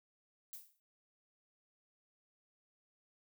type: noise with exponential decay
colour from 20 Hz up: violet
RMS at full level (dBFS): -45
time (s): 0.53-0.8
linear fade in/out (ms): 0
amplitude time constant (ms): 57
effects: none